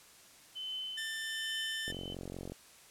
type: tone with tremolo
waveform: sine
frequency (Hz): 3048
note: G7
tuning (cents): -49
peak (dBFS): -36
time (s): 0.55-2.15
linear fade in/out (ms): 20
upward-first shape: triangle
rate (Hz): 1.2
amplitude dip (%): 70
type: tone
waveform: sawtooth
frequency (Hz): 1782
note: A6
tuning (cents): +22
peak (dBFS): -34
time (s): 0.97-1.92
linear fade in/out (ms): 10
type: click train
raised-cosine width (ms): 2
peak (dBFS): -29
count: 30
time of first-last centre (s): 1.88-2.52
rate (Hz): 45.3
effects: white hiss -58 dBFS RMS until 2.9 s + low-pass 11000 Hz 12 dB/octave